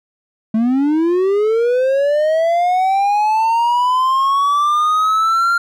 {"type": "linear sweep", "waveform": "triangle", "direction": "up", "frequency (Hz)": [214.9, 1396.9], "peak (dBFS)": -10, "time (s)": [0.54, 5.58], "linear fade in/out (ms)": 5, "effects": []}